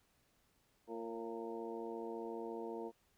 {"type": "harmonic tone with a mistuned harmonic", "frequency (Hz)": 114.6, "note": "A#2", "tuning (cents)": -29, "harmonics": [2, 3, 4, 5, 6, 7, 8], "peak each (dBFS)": [-50, -46, -45, -55, -52, -60, -51], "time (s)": [0.87, 2.92], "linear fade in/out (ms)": 50, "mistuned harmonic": 5, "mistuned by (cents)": -56, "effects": ["pink hiss -75 dBFS RMS until 3.17 s"]}